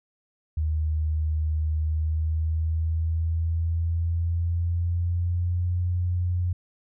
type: tone with pitch glide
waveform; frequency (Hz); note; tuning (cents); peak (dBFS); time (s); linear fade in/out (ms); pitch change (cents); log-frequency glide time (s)
sine; 77.78 to 88.83; D#2 to F2; 0 to +30; -22; 0.57-6.53; 5; +230; 1.77-5.78
effects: none